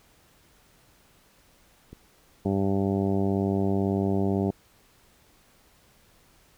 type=click; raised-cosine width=3 ms; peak=-29 dBFS; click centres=1.93 s
type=harmonic tone; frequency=98 Hz; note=G2; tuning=in tune; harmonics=1 / 2 / 3 / 4 / 5 / 6 / 7 / 8 / 9; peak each=-29 / -26 / -30 / -29 / -39 / -38 / -36 / -42 / -45 dBFS; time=2.45-4.51 s; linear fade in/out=5 ms
effects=pink hiss -60 dBFS RMS until 6.57 s